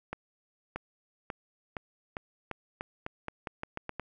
accelerating click train, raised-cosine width 0.5 ms, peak -20 dBFS, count 14, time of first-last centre 0.13-3.997 s, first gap 630 ms, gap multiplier 0.86, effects none

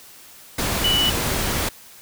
sine tone in noise, 2960 Hz, F#7, in tune, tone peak -17 dBFS, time 0.84-1.1 s, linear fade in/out 5 ms, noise pink, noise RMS -23 dBFS, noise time 0.58-1.69 s, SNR +3 dB, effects white hiss -45 dBFS RMS until 2.01 s

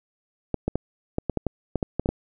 clicks, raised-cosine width 2 ms, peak -10 dBFS, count 12, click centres 0.543 / 0.68 / 0.756 / 1.184 / 1.297 / 1.373 / 1.467 / 1.757 / 1.828 / 1.996 / 2.059 / 2.09 s, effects none

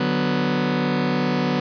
sawtooth chord, B minor, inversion first, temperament just, 148.16 / 185.21 / 246.9 Hz, D3 / F#3 / B3, +16 / +2 / 0 cents, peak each -22 / -20 / -18 dBFS, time 0-1.6 s, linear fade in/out 5 ms, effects resampled to 11025 Hz + 9-bit

